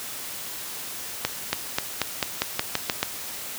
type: accelerating click train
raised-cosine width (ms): 0.2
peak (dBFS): -4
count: 10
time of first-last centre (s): 1.25-3.03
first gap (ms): 280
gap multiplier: 0.91
effects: white hiss -35 dBFS RMS until 3.58 s + high-pass 60 Hz 12 dB/octave